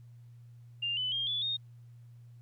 sine tone with pitch steps, 2800 / 3001 / 3216 / 3447 / 3695 Hz, F7 / F#7 / G7 / A7 / A#7, +4 / +24 / +44 / -36 / -16 cents, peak -30 dBFS, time 0.82-1.57 s, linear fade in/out 10 ms, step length 150 ms, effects added 119 Hz sine -50 dBFS peak until 2.41 s + pink hiss -75 dBFS RMS until 2.41 s

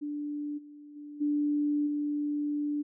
sine tone with level steps, 293.7 Hz, D4, in tune, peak -32 / -46 / -41 / -25 / -28 dBFS, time 0.01-2.83 s, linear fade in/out 20 ms, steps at 0.57 / 0.95 / 1.2 / 1.86 s, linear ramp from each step 20 ms, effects none

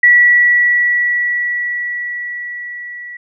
sine tone with level ramp, 1943 Hz, B6, 29 cents flat, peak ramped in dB -4 to -27 dBFS, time 0.03-3.17 s, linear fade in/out 5 ms, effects none

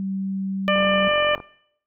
sine tone, 193.1 Hz, G3, 26 cents flat, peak -24 dBFS, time 0-1.08 s, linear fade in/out 0 ms
harmonic tone, 596 Hz, D5, 25 cents sharp, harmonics 1 / 2 / 3 / 4 / 5, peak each -20 / -23 / -25 / -26 / -27 dBFS, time 0.68-1.35 s, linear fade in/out 0 ms
click train, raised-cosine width 1 ms, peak -21 dBFS, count 30, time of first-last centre 0.76-1.402 s, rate 45.2 Hz
effects noise-tail reverb RT60 0.7 s tail -22 dB re dry

